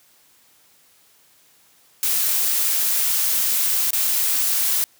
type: noise with dropouts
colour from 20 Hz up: blue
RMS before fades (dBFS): -20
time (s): 2.03-4.84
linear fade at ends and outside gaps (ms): 0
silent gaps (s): 3.906-3.932
effects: white hiss -56 dBFS RMS until 4.99 s + high-pass 80 Hz 12 dB/octave